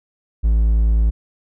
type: tone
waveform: triangle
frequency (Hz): 54.9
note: A1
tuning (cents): -3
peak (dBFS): -10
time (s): 0.43-1.11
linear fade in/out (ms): 20
effects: none